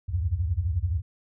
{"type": "tone cluster", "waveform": "sine", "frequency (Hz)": [69.3, 85, 96.6], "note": ["C#2", "F2", "G2"], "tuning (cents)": [0, -46, -25], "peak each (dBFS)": [-30, -26, -29], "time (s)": [0.08, 1.02], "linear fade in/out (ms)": 20, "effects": []}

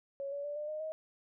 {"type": "tone with pitch steps", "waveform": "sine", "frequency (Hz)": [554.4, 568.7, 583.3, 598.3, 613.7, 629.5], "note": ["C#5", "C#5", "D5", "D5", "D#5", "D#5"], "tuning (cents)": [0, 44, -12, 32, -24, 20], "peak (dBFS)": -36, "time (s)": [0.2, 0.92], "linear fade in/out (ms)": 0, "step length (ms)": 120, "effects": []}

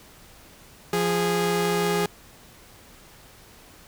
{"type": "tone pair together", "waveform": "sawtooth", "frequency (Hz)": [173.6, 412.9], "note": ["F3", "G#4"], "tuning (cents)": [-10, -10], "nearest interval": "octave + minor third", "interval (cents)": 1500, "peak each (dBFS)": [-22, -19], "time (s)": [0.93, 2.06], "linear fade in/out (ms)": 2, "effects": ["pink hiss -50 dBFS RMS until 3.87 s"]}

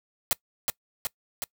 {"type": "noise with echo", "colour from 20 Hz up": "white", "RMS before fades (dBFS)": -23, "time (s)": [0.31, 0.33], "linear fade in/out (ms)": 0, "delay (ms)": 370, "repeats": 3, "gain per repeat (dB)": -3, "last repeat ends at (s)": 1.44, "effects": ["noise-tail reverb RT60 0.1 s tail -24 dB re dry"]}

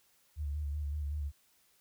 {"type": "tone with vibrato", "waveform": "sine", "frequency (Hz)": 73.42, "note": "D2", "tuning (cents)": 0, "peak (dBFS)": -33, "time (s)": [0.36, 1.32], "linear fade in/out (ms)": 50, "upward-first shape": "square", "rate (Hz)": 5.3, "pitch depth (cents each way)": 41, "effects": ["white hiss -69 dBFS RMS until 1.8 s"]}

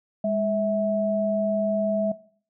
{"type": "tone pair together", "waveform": "sine", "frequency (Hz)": [205, 651.9], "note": ["G#3", "E5"], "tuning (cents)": [-22, -19], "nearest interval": "octave + minor sixth", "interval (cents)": 2003, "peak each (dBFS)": [-26, -23], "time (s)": [0.24, 2.12], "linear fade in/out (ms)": 5, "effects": ["noise-tail reverb RT60 0.5 s tail -18 dB re dry"]}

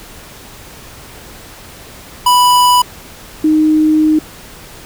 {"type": "tone pair in turn", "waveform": ["square", "sine"], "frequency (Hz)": [987.8, 309.7], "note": ["B5", "D#4"], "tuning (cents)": [0, -8], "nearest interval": "octave + minor sixth", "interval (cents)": 2008, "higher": "first", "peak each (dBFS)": -7, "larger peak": "neither", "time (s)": [[2.26, 2.82], [3.44, 4.19]], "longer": "second", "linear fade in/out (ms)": 5, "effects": ["pink hiss -35 dBFS RMS until 4.85 s"]}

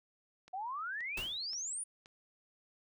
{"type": "click train", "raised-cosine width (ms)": 0.2, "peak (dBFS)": -38, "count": 4, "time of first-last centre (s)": [0.48, 2.059], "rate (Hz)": 1.9}
{"type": "exponential sweep", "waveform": "sine", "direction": "up", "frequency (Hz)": [721, 9920], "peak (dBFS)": -37, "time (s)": [0.53, 1.84], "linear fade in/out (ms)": 10}
{"type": "noise with exponential decay", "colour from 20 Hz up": "pink", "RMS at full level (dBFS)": -39, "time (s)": [1.17, 1.44], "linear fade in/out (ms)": 5, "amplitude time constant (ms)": 58}
{"effects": []}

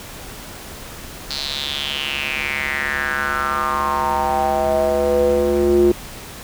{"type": "tone with band-pass filter sweep", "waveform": "square", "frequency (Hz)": 71, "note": "C#2", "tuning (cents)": 42, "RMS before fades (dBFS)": -19, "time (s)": [1.3, 5.92], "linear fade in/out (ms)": 5, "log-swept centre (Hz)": [4400, 340], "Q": 5.6, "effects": ["pink hiss -35 dBFS RMS until 6.43 s"]}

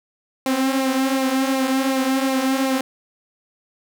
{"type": "tone with flanger", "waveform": "sawtooth", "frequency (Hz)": 265.3, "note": "C4", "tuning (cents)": 24, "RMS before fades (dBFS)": -20, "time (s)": [0.46, 2.81], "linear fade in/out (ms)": 2, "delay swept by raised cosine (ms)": [0.59, 5.89], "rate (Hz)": 2.7, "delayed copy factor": -0.55, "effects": []}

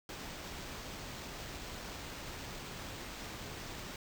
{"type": "noise with sample-and-hold", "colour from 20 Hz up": "pink", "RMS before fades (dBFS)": -45, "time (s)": [0.09, 3.96], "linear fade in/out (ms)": 2, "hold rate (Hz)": 11025, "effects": []}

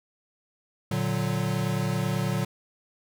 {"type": "chord", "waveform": "square", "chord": "Bb augmented", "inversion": "none", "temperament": "equal", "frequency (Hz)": [116.54, 146.83, 185], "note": ["Bb2", "D3", "F#3"], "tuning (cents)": [0, 0, 0], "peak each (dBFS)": -30, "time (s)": [0.91, 2.45], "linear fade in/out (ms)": 5, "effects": []}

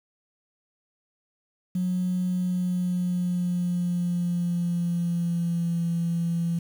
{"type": "tone with pitch glide", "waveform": "sine", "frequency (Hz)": [181.6, 169.44], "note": ["F#3", "E3"], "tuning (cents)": [-32, 48], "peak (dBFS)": -22, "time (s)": [1.75, 6.59], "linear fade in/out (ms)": 5, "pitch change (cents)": -120, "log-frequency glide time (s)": [2.28, 5.86], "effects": ["tanh soft clip ceiling -19 dBFS", "8-bit"]}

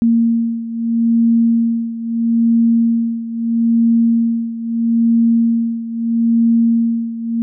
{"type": "beating tone pair", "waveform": "sine", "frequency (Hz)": [230.5, 231.27], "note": ["A#3", "A#3"], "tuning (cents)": [-19, -14], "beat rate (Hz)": 0.77, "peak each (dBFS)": [-13, -17], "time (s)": [0.02, 7.42], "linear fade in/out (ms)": 0, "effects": []}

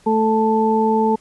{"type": "harmonic tone", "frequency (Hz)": 220, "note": "A3", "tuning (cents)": 0, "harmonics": [1, 2, 4], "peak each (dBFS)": [-18, -18, -18], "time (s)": [0.06, 1.16], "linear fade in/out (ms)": 10, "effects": ["pink hiss -52 dBFS RMS until 1.2 s", "resampled to 24000 Hz"]}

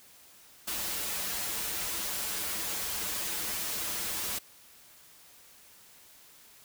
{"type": "noise with comb filter", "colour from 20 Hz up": "white", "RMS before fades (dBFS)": -34, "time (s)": [0.67, 4.39], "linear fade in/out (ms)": 10, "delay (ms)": 7.6, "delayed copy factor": -0.85, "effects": ["white hiss -56 dBFS RMS until 6.64 s"]}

